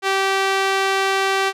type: tone with band-pass filter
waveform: sawtooth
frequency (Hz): 387.8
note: G4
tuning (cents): -19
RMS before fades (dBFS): -19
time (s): 0.02-1.53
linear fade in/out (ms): 50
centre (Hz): 2000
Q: 0.53
effects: none